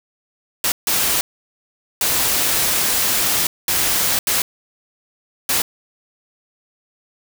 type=noise bursts at uneven times; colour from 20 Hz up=white; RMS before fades=-18 dBFS; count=6; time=0.64-0.72 / 0.87-1.21 / 2.01-3.47 / 3.68-4.19 / 4.27-4.42 / 5.49-5.62 s; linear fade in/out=2 ms; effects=none